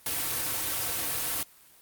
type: noise with comb filter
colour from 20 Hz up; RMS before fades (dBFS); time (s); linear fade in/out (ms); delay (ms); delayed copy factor
white; -30; 0.06-1.43; 2; 4.9; -0.65
effects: white hiss -56 dBFS RMS until 1.81 s + Opus 32 kbps